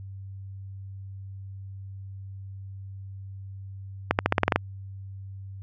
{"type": "accelerating click train", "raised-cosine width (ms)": 0.5, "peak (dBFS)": -4, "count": 9, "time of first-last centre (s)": [4.11, 4.56], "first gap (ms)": 79, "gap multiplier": 0.9, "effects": ["added 97 Hz sine -37 dBFS peak until 5.62 s"]}